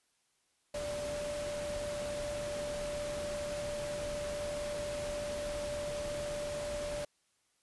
sine tone in noise, 587.3 Hz, D5, in tune, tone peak -36 dBFS, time 0.74-7.05 s, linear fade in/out 5 ms, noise pink, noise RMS -43 dBFS, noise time 0.74-7.05 s, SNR +4 dB, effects white hiss -75 dBFS RMS until 7.62 s + resampled to 24000 Hz

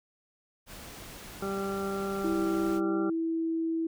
pink noise, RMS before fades -45 dBFS, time 0.66-2.81 s, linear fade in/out 50 ms
harmonic tone, 196 Hz, G3, in tune, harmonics 1 / 2 / 3 / 4 / 6 / 7, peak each -35 / -33 / -42 / -42 / -44 / -39 dBFS, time 1.42-3.1 s, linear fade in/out 5 ms
sine tone with pitch glide, 329.6 to 326.9 Hz, E4 to E4, 0 to -14 cents, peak -27 dBFS, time 2.24-3.87 s, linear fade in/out 5 ms, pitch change -14 cents, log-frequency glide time 2.75-3.49 s
effects none

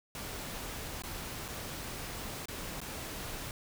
pink noise with dropouts, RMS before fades -41 dBFS, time 0.15-3.51 s, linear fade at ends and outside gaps 1 ms, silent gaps 1.021-1.036 / 1.481-1.485 / 2.456-2.484 / 2.804-2.815 s, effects none

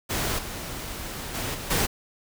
pink noise with level steps, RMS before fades -27 / -35 / -30 / -35 / -23 dBFS, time 0.09-1.87 s, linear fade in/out 20 ms, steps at 0.38 / 1.34 / 1.54 / 1.7 s, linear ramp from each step 10 ms, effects none

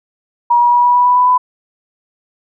sine tone with pitch steps, 956 / 962.1 / 968.2 / 974.4 / 980.6 / 986.9 / 993.1 / 999.5 Hz, A#5 / B5 / B5 / B5 / B5 / B5 / B5 / B5, +43 / -46 / -35 / -24 / -13 / -2 / +9 / +20 cents, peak -7 dBFS, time 0.5-1.38 s, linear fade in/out 10 ms, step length 110 ms, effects none

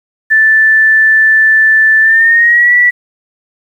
sine tone with pitch glide, 1760 to 1952.8 Hz, A6 to B6, 0 to -20 cents, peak -4 dBFS, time 0.3-2.91 s, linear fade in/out 20 ms, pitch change +180 cents, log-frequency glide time 2.01-2.74 s, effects 7-bit

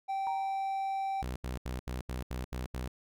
triangle tone, 778 Hz, G5, 13 cents flat, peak -29 dBFS, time 0.08-1.23 s, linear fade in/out 20 ms
sine tone with exponential decay, 932.3 Hz, A#5, in tune, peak -33 dBFS, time 0.27-0.73 s, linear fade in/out 0 ms, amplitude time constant 100 ms
sawtooth tone bursts, 62.8 Hz, B1, 30 cents sharp, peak -31 dBFS, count 8, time 1.22-2.879 s, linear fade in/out 5 ms, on 140 ms, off 77 ms
effects none

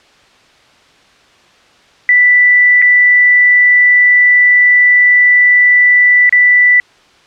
sine tone with dropouts, 1975.5 Hz, B6, in tune, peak -4 dBFS, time 2.09-6.8 s, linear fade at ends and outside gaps 1 ms, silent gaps 2.818-2.823 / 6.294-6.325 s, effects white hiss -46 dBFS RMS until 7.26 s + low-pass 4000 Hz 12 dB/octave

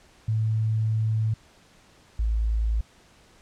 sine tone pair in turn, 110 / 55 Hz, A2 / A1, 0 / 0 cents, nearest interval octave, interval 1200 cents, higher first, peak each -21 dBFS, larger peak neither, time 0.28-1.34 / 2.19-2.81 s, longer first, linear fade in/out 5 ms, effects pink hiss -56 dBFS RMS until 3.41 s + low-pass 8000 Hz 12 dB/octave

